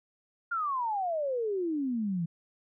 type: exponential sweep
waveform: sine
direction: down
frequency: 1427 to 161.1 Hz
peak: -28 dBFS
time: 0.51-2.26 s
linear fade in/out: 10 ms
effects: none